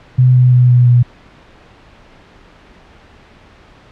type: tone with pitch steps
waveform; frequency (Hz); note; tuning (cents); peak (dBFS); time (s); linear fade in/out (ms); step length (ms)
sine; 126.9 / 125.66 / 124.43 / 123.22 / 122.01; B2 / B2 / B2 / B2 / B2; +47 / +30 / +13 / -4 / -21; -5; 0.18-1.03; 10; 170
effects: pink hiss -43 dBFS RMS until 3.91 s + low-pass 3000 Hz 12 dB/octave